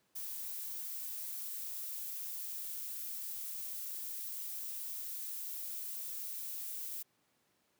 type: noise with high-pass filter sweep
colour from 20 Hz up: violet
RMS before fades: -42 dBFS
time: 0.15-7.03 s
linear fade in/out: 10 ms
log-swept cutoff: 880 to 320 Hz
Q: 2.1
effects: pink hiss -75 dBFS RMS until 7.79 s + high-pass 150 Hz 12 dB/octave